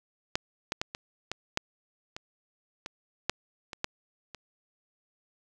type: clicks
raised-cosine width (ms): 0.2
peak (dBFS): -9 / -12 / -12 / -19 / -15 / -9 / -21 / -20 / -8 / -21 / -11 / -24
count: 12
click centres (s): 0.355 / 0.721 / 0.815 / 0.949 / 1.316 / 1.574 / 2.165 / 2.861 / 3.296 / 3.732 / 3.844 / 4.347
effects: none